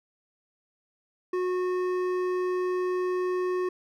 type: tone with hard clipping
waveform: triangle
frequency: 364.7 Hz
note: F#4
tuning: 25 cents flat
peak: -27 dBFS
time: 1.33-3.69 s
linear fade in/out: 5 ms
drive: 14 dB
effects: none